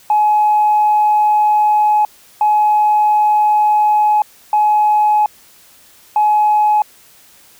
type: tone bursts at uneven times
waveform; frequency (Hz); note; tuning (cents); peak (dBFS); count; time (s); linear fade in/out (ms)
sine; 845; G#5; +30; -8; 4; 0.1-2.05 / 2.41-4.22 / 4.53-5.26 / 6.16-6.82; 2
effects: tanh soft clip ceiling -5 dBFS + white hiss -46 dBFS RMS until 7.59 s